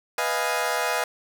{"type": "chord", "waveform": "20% pulse", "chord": "F half-diminished seventh", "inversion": "second", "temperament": "equal", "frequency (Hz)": [493.9, 622.3, 698.5, 830.6], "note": ["Cb5", "Eb5", "F5", "Ab5"], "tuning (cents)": [0, 0, 0, 0], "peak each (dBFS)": -24, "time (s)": [0.18, 1.04], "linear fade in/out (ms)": 2, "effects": []}